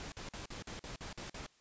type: noise bursts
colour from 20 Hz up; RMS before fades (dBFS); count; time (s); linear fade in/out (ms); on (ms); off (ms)
pink; -45; 9; 0-1.464; 0; 120; 48
effects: white hiss -68 dBFS RMS until 1.6 s + resampled to 16000 Hz

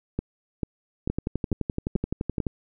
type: two click trains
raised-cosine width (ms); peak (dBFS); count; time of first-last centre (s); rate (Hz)
3; -13 / -13; 17 / 6; 1.1-2.468 / 0.19-2.402; 11.7 / 2.26
effects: none

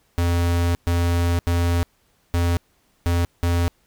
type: tone bursts at uneven times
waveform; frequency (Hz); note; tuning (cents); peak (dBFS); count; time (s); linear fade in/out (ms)
square; 86.2; F2; -22; -18; 6; 0.18-0.75 / 0.87-1.39 / 1.47-1.83 / 2.34-2.57 / 3.06-3.25 / 3.43-3.68; 0
effects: pink hiss -63 dBFS RMS until 3.86 s

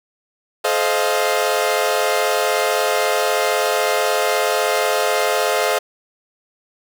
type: chord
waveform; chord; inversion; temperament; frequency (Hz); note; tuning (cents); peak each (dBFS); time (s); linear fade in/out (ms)
sawtooth; F dominant seventh; first; equal with one note detuned; 429.5 / 523.3 / 622.3 / 698.5; A4 / C5 / Eb5 / F5; -42 / 0 / 0 / 0; -18; 0.64-5.79; 10
effects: none

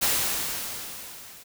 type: noise with level ramp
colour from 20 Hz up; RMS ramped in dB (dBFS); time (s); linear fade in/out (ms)
white; -22 to -47; 0.01-1.44; 20
effects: none

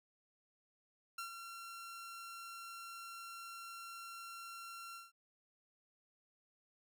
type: tone with ADSR envelope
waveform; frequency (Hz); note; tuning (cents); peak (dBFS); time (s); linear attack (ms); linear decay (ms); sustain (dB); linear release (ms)
sawtooth; 1366; F6; -39; -37; 1.18-5.12; 6; 110; -7; 170
effects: none

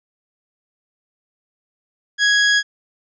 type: tone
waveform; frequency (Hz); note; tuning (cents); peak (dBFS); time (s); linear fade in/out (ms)
sawtooth; 1661.2; G#6; 0; -9; 2.18-2.63; 50
effects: resampled to 16000 Hz

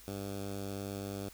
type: tone with notch filter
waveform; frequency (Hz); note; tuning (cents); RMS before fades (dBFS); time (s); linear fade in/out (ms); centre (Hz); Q
10% pulse; 99; G2; +18; -40; 0.08-1.29; 0; 1900; 0.96
effects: added 50 Hz sine -59 dBFS peak until 1.33 s + white hiss -56 dBFS RMS until 1.33 s

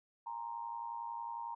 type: tone with amplitude modulation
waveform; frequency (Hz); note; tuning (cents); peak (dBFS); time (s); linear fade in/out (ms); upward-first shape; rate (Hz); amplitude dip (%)
sine; 932.3; A#5; 0; -36; 0.26-1.55; 10; sine; 111; 75
effects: none

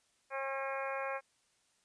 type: harmonic tone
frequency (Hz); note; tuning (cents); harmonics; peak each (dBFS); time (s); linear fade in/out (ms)
270.7; C#4; -41; 2 / 3 / 4 / 5 / 6 / 7 / 8 / 9; -39 / -43 / -42 / -46 / -44 / -51 / -47 / -47; 0.3-1.21; 50
effects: white hiss -73 dBFS RMS until 1.84 s + resampled to 22050 Hz

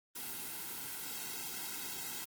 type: noise with comb filter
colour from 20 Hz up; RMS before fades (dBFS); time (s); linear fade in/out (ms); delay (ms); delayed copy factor
white; -42; 0.15-2.25; 10; 1.7; -1
effects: Opus 24 kbps

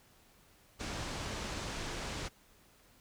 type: low-pass noise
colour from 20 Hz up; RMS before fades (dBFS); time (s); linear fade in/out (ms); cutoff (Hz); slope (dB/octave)
pink; -40; 0.79-2.29; 20; 7600; 24
effects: pink hiss -64 dBFS RMS until 3 s

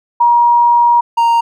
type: tone pair in turn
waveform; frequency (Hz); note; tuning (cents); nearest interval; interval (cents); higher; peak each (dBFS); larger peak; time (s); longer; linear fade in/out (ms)
sine / triangle; 951 / 930.9; A#5 / A#5; +34 / -3; unison; 37; first; -6; neither; 0.2-1.01 / 1.17-1.41; first; 10
effects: none

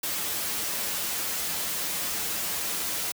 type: noise with comb filter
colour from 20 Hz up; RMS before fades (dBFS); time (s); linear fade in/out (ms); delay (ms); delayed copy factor
white; -30; 0.03-3.12; 5; 7.8; -0.55
effects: high-pass 80 Hz 12 dB/octave

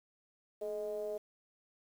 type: ring-modulated tone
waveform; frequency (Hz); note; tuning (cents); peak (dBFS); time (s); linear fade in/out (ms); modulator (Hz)
triangle; 100.9; G#2; -49; -31; 0.61-1.18; 10; 525
effects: 10-bit

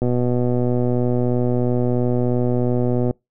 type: click train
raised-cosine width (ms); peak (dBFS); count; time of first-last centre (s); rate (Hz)
2; -8; 381; 0.02-3.109; 123
effects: noise-tail reverb RT60 0.2 s tail -26 dB re dry

